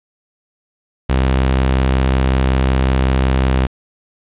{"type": "tone with pitch glide", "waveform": "sawtooth", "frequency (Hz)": [65.41, 65], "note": ["C2", "C2"], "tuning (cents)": [0, -11], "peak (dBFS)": -8, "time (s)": [1.09, 3.67], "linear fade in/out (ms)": 10, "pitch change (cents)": -11, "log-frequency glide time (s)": [3.46, 3.54], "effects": ["resampled to 8000 Hz", "7-bit"]}